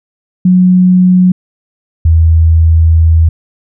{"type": "tone pair in turn", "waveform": "sine", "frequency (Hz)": [182.6, 81.34], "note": ["F#3", "E2"], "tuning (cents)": [-23, -23], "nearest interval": "octave + major second", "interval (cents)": 1400, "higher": "first", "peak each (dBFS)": -3, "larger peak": "neither", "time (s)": [[0.45, 1.32], [2.05, 3.29]], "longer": "second", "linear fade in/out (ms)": 5, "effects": []}